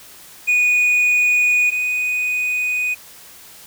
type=tone pair in turn; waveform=triangle; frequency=2467 / 2486 Hz; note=D#7 / D#7; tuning=-15 / -2 cents; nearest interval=unison; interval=13 cents; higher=second; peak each=-11 / -16 dBFS; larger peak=first; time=0.47-1.71 / 1.71-2.95 s; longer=neither; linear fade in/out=20 ms; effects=white hiss -42 dBFS RMS until 3.66 s